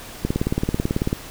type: click train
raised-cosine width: 3 ms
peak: -7 dBFS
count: 17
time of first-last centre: 0.25-1.129 s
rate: 18.2 Hz
effects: pink hiss -38 dBFS RMS until 1.3 s